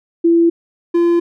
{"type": "tone pair in turn", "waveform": ["sine", "triangle"], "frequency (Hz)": [336.5, 342.6], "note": ["E4", "F4"], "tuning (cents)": [36, -33], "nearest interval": "unison", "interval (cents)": 31, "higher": "second", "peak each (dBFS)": -8, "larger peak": "neither", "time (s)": [[0.24, 0.5], [0.94, 1.2]], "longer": "neither", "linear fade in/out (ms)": 10, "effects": []}